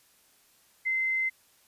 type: tone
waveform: sine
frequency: 2068 Hz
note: C7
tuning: 21 cents flat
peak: -25 dBFS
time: 0.85-1.3 s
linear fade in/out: 20 ms
effects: white hiss -63 dBFS RMS until 1.67 s + resampled to 32000 Hz